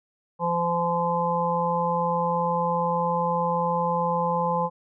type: harmonic tone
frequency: 171.5 Hz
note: F3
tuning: 31 cents flat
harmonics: 1 / 3 / 5 / 6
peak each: -29 / -27 / -26 / -27 dBFS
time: 0.39-4.7 s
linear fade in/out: 50 ms
effects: none